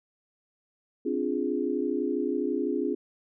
sine chord, D half-diminished seventh, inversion third, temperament equal, 261.6 / 293.7 / 349.2 / 415.3 Hz, C4 / D4 / F4 / Ab4, 0 / 0 / 0 / 0 cents, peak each -31 dBFS, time 1.05-2.95 s, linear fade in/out 10 ms, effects none

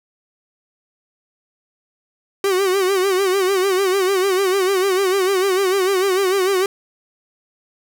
45% pulse tone with vibrato, 381.3 Hz, G4, 48 cents flat, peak -15 dBFS, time 2.44-6.66 s, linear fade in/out 2 ms, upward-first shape sine, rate 6.7 Hz, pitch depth 87 cents each way, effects none

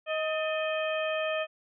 harmonic tone with a mistuned harmonic, 628 Hz, D#5, 16 cents sharp, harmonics 1 / 2 / 3 / 4 / 5, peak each -29 / -37 / -38 / -36 / -40 dBFS, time 0.06-1.47 s, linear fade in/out 50 ms, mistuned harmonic 3, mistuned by -82 cents, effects none

